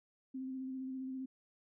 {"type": "tone with vibrato", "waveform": "sine", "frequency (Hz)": 261.7, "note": "C4", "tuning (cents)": 0, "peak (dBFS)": -39, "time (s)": [0.34, 1.26], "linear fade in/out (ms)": 10, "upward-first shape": "square", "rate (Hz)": 15, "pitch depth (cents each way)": 16, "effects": []}